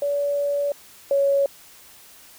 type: tone pair in turn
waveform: sine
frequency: 572 / 557.3 Hz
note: D5 / C#5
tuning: -46 / +9 cents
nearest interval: unison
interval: 45 cents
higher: first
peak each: -20 / -16 dBFS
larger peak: second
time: 0.02-0.72 / 1.11-1.46 s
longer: first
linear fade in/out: 2 ms
effects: white hiss -48 dBFS RMS until 2.38 s